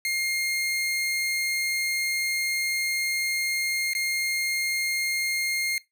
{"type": "tone with dropouts", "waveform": "sawtooth", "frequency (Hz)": 2126, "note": "C7", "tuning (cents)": 27, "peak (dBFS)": -21, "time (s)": [0.05, 5.78], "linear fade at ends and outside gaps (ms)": 1, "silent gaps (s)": [3.934, 3.95], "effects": ["noise-tail reverb RT60 0.2 s tail -22 dB re dry"]}